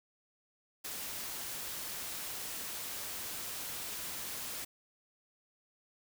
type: noise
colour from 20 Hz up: white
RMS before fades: -41 dBFS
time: 0.84-4.65 s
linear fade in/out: 10 ms
effects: none